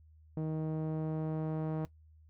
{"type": "tone with low-pass filter sweep", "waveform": "sawtooth", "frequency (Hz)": 157.1, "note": "D#3", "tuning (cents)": 17, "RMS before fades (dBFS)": -35, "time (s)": [0.37, 1.85], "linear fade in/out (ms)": 0, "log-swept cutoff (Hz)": [500, 800], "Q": 0.92, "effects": ["noise-tail reverb RT60 0.1 s tail -18 dB re dry", "added 78 Hz sine -57 dBFS peak until 2.29 s"]}